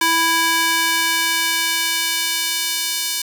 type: tone with high-pass filter sweep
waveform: square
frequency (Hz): 329.6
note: E4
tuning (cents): 0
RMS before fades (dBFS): -19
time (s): 0.01-3.22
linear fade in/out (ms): 5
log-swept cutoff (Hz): 1000 to 4000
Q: 0.83
effects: 7-bit